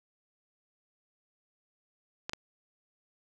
clicks, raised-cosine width 0.2 ms, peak -17 dBFS, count 2, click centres 2.295 / 2.334 s, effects none

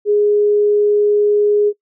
sine tone, 414.9 Hz, G#4, 2 cents flat, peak -10 dBFS, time 0.05-1.73 s, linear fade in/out 50 ms, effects noise-tail reverb RT60 0.1 s tail -23 dB re dry

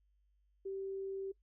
sine tone, 388 Hz, G4, 18 cents flat, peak -38 dBFS, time 0.65-1.32 s, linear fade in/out 10 ms, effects noise-tail reverb RT60 0.1 s tail -21 dB re dry + added 50 Hz sine -70 dBFS peak until 1.42 s

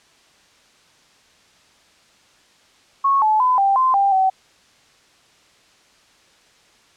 sine tone with pitch steps, 1100 / 863 / 1009 / 788 / 1037 / 793 / 761 Hz, C#6 / A5 / B5 / G5 / C6 / G5 / F#5, -14 / -34 / +37 / +9 / -16 / +20 / +48 cents, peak -13 dBFS, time 3.04-4.3 s, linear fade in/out 10 ms, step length 180 ms, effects white hiss -54 dBFS RMS until 6.96 s + low-pass 6000 Hz 12 dB/octave

